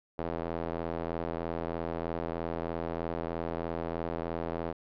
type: tone with band-pass filter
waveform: square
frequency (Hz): 41.58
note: E1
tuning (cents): +16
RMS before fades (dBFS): -35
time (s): 0.18-4.73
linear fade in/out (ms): 10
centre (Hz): 560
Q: 1.1
effects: resampled to 11025 Hz